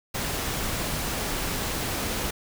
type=noise; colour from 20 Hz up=pink; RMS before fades=-29 dBFS; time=0.14-2.31 s; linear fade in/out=10 ms; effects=none